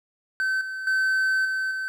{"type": "tone with level steps", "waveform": "triangle", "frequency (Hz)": 1536, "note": "G6", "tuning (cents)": -36, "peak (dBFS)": [-20, -28, -18, -22, -25], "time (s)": [0.4, 1.88], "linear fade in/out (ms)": 0, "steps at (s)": [0.61, 0.87, 1.45, 1.71], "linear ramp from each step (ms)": 2, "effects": []}